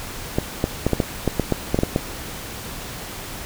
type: clicks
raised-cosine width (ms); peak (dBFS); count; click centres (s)
2; -4; 12; 0.385 / 0.641 / 0.866 / 0.933 / 1.002 / 1.277 / 1.397 / 1.523 / 1.745 / 1.789 / 1.834 / 1.961
effects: pink hiss -33 dBFS RMS until 3.45 s